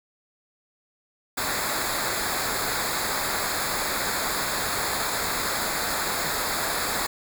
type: noise with comb filter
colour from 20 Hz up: pink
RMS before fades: -27 dBFS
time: 1.37-7.07 s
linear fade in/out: 10 ms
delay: 0.34 ms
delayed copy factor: -0.8
effects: none